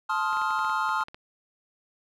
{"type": "chord", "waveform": "triangle", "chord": "F dominant seventh", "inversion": "first", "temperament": "just", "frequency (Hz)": [873.1, 1047.7, 1257.2, 1396.9], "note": ["A5", "C6", "Eb6", "F6"], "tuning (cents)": [-14, 2, 18, 0], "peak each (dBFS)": -28, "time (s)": [0.09, 1.04], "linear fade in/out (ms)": 10}
{"type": "clicks", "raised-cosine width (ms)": 0.3, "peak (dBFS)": -27, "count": 11, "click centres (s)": [0.33, 0.37, 0.417, 0.507, 0.591, 0.647, 0.696, 0.891, 1.009, 1.084, 1.145]}
{"effects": []}